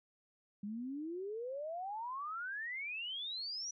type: exponential sweep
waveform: sine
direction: up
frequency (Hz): 198.6 to 5950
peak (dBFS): -39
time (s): 0.63-3.71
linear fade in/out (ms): 5
effects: none